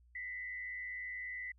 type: tone with frequency modulation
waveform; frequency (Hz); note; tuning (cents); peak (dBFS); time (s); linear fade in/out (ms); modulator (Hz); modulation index
sine; 1996; B6; +18; -40; 0.15-1.52; 5; 92.5; 0.66
effects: added 60 Hz sine -62 dBFS peak until 1.58 s